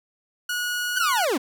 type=tone; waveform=sawtooth; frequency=1456 Hz; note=F#6; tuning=28 cents flat; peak=-21 dBFS; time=0.49-1.25 s; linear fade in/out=5 ms
type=linear sweep; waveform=40% pulse; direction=down; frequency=1564 to 225.5 Hz; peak=-20 dBFS; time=0.96-1.38 s; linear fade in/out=10 ms
effects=none